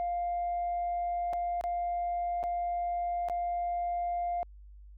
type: tone with dropouts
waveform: sine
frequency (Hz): 700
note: F5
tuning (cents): +4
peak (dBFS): -28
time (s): 0-4.43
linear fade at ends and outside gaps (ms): 0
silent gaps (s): 1.33-1.334 / 1.611-1.639 / 2.43-2.438 / 3.286-3.298
effects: tanh soft clip ceiling -26 dBFS + added 50 Hz sine -48 dBFS peak until 4.97 s